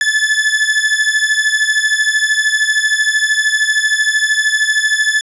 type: beating tone pair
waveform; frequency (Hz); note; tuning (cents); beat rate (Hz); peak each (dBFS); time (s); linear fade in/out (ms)
40% pulse; 1725 / 1738; A6 / A6; -35 / -22; 13; -14; 0.01-5.21; 2
effects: resampled to 24000 Hz + 8-bit